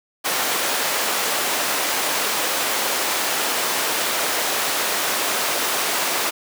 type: high-pass noise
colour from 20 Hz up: pink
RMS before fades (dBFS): -22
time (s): 0.24-6.31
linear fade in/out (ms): 20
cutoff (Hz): 510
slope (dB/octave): 12
effects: none